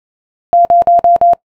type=tone bursts; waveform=sine; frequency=692 Hz; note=F5; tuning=16 cents flat; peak=-4 dBFS; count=5; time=0.53-1.334 s; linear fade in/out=0 ms; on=120 ms; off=51 ms; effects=noise-tail reverb RT60 0.1 s tail -23 dB re dry